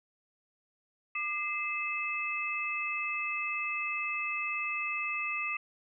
sine tone cluster, 1198 / 2080 / 2601 Hz, D6 / C7 / E7, +34 / -11 / -24 cents, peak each -38 / -37 / -33 dBFS, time 1.15-5.57 s, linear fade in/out 5 ms, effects none

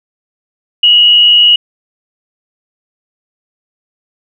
sine tone with frequency modulation, 2900 Hz, F#7, 35 cents flat, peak -3 dBFS, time 0.83-1.56 s, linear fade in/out 5 ms, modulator 106 Hz, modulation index 0.44, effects none

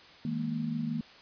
sine chord, D# suspended fourth, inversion none, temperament equal with one note detuned, 159.57 / 207.7 / 233.1 Hz, D#3 / G#3 / A#3, +44 / 0 / 0 cents, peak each -35 / -38 / -32 dBFS, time 0.25-1.01 s, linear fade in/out 2 ms, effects white hiss -53 dBFS RMS until 1.21 s + resampled to 11025 Hz

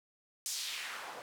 white noise with band-pass filter sweep, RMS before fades -41 dBFS, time 0.46-1.22 s, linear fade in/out 0 ms, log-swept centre 7100 to 580 Hz, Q 1.5, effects none

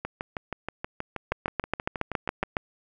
two click trains, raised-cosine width 0.5 ms, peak -10 / -16 dBFS, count 10 / 16, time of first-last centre 1.32-2.568 / 0.05-2.435 s, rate 7.21 / 6.29 Hz, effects none

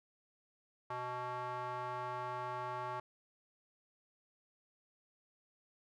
square tone with band-pass filter, 124.6 Hz, B2, 16 cents sharp, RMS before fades -41 dBFS, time 0.9-3 s, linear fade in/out 5 ms, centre 1000 Hz, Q 2.9, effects none

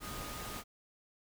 sine tone in noise, 1238 Hz, D#6, 9 cents flat, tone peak -48 dBFS, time 0-0.64 s, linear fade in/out 50 ms, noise pink, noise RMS -43 dBFS, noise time 0-0.64 s, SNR -8 dB, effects none

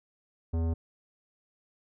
sine tone with tanh clipping, 82.41 Hz, E2, in tune, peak -28 dBFS, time 0.53-0.74 s, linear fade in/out 10 ms, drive 16 dB, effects none

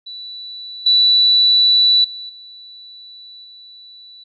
sine tone with level steps, 3956 Hz, B7, 2 cents sharp, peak -29 / -9 / -28 / -36 / -38 dBFS, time 0.06-4.24 s, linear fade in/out 10 ms, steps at 0.86 / 2.04 / 2.29 / 3.44 s, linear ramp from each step 5 ms, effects none

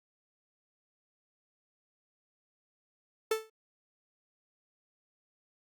45% pulse tone with exponential decay, 440 Hz, A4, in tune, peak -24 dBFS, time 3.31-3.5 s, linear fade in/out 5 ms, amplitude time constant 40 ms, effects Opus 48 kbps

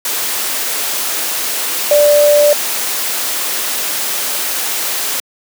sine tone in noise, 587.3 Hz, D5, in tune, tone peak -6 dBFS, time 1.91-2.53 s, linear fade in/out 2 ms, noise white, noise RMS -18 dBFS, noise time 0.05-5.2 s, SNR +9 dB, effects high-pass 300 Hz 12 dB/octave

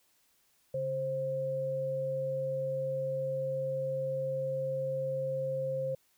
sine tone pair together, 140 / 528.6 Hz, C#3 / C5, +18 / +18 cents, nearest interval octave + major seventh, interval 2300 cents, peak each -39 / -31 dBFS, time 0.74-5.95 s, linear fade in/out 5 ms, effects white hiss -70 dBFS RMS until 6.17 s

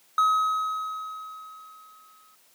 triangle tone with exponential decay, 1273 Hz, D#6, 39 cents sharp, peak -15 dBFS, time 0.18-2.35 s, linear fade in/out 2 ms, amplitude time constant 470 ms, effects white hiss -60 dBFS RMS until 2.54 s + high-pass 150 Hz 12 dB/octave

